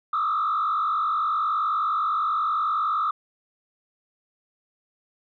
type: tone with frequency modulation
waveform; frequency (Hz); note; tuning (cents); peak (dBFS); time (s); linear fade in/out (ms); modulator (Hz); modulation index
sine; 1244.5; D#6; 0; -20; 0.13-3.11; 5; 49.6; 1.5
effects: tanh soft clip ceiling -18 dBFS